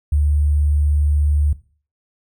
sine tone with sample-and-hold, 73.6 Hz, D2, 4 cents sharp, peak -13 dBFS, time 0.12-1.53 s, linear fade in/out 5 ms, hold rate 8820 Hz, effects noise-tail reverb RT60 0.4 s tail -17 dB re dry

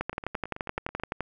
two click trains, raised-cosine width 0.5 ms, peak -23 / -14 dBFS, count 9 / 15, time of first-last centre 0.13-0.999 / 0.01-1.207 s, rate 9.21 / 11.7 Hz, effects none

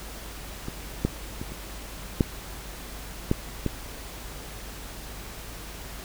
clicks, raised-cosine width 3 ms, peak -19 / -9 / -20 / -26 / -6 / -8 / -12 dBFS, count 7, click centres 0.684 / 1.05 / 1.415 / 1.52 / 2.208 / 3.314 / 3.663 s, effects added 50 Hz sine -41 dBFS peak until 6.04 s + pink hiss -41 dBFS RMS until 6.04 s

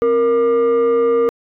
sine tone with frequency modulation, 466.2 Hz, A#4, in tune, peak -10 dBFS, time 0.02-1.29 s, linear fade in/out 0 ms, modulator 731 Hz, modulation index 0.43, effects tanh soft clip ceiling -9 dBFS

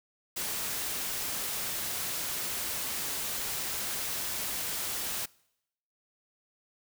white noise, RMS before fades -34 dBFS, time 0.36-5.26 s, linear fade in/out 10 ms, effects noise-tail reverb RT60 0.8 s tail -24 dB re dry

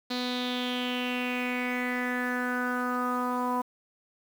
sawtooth tone with low-pass filter sweep, 248.4 Hz, B3, 10 cents sharp, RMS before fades -30 dBFS, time 0.1-3.62 s, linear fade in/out 10 ms, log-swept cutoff 4200 to 1000 Hz, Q 6.1, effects 8-bit

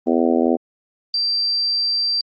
harmonic tone, 83.1 Hz, E2, 15 cents sharp, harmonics 3 / 4 / 5 / 6 / 7 / 8 / 9, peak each -18 / -20 / -22 / -24 / -25 / -26 / -27 dBFS, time 0.06-0.57 s, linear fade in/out 20 ms
sine tone, 4699 Hz, D8, in tune, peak -17 dBFS, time 1.14-2.21 s, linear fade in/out 2 ms
effects Opus 24 kbps

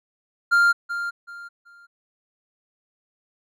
triangle tone with echo, 1396.9 Hz, F6, in tune, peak -12 dBFS, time 0.51-0.73 s, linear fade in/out 20 ms, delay 380 ms, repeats 3, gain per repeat -11 dB, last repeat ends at 1.87 s, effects none

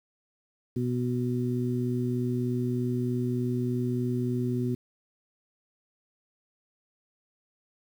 harmonic tone, 123.3 Hz, B2, 2 cents flat, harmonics 1 / 2 / 3, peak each -29 / -29 / -33 dBFS, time 0.76-4.75 s, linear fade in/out 5 ms, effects 9-bit

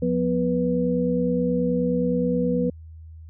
sine tone cluster, 177.6 / 247.1 / 490.6 Hz, F3 / B3 / B4, +29 / +1 / -12 cents, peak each -24 dBFS, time 0.02-2.7 s, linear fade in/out 5 ms, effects added 80 Hz sine -39 dBFS peak until 3.29 s

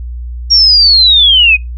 sine linear sweep, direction down, 5620 to 2452 Hz, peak -3 dBFS, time 0.5-1.57 s, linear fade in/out 20 ms, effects noise-tail reverb RT60 0.2 s tail -25 dB re dry + added 60 Hz sine -19 dBFS peak until 1.77 s

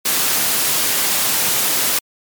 white high-pass noise, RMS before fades -17 dBFS, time 0.05-1.99 s, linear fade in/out 5 ms, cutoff 120 Hz, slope 12 dB/octave, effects MP3 96 kbps

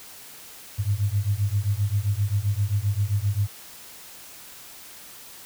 sine beating tone pair, 98.2 / 105.8 Hz, G2 / G#2, +4 / +33 cents, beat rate 7.6 Hz, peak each -24 dBFS, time 0.78-3.48 s, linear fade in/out 20 ms, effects white hiss -44 dBFS RMS until 5.45 s

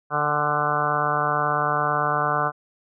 harmonic tone with a mistuned harmonic, 148.5 Hz, D3, 20 cents sharp, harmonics 1 / 2 / 3 / 4 / 5 / 6 / 7 / 8 / 9 / 10, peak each -31 / -37 / -32 / -30 / -27 / -33 / -27 / -26 / -28 / -29 dBFS, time 0.1-2.52 s, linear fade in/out 50 ms, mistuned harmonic 6, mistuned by -52 cents, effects none

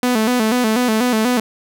sawtooth tone with vibrato, 233.1 Hz, A#3, in tune, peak -10 dBFS, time 0.03-1.4 s, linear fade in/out 2 ms, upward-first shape square, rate 4.1 Hz, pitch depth 110 cents each way, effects none

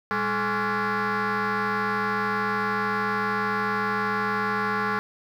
sine tone with frequency modulation, 114.2 Hz, A#2, 35 cents flat, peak -20 dBFS, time 0.11-4.99 s, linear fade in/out 0 ms, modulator 315 Hz, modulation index 5.2, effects tanh soft clip ceiling -22 dBFS + 9-bit

